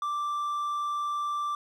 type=tone; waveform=triangle; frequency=1174.7 Hz; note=D6; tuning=in tune; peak=-26 dBFS; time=0.02-1.55 s; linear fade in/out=2 ms; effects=none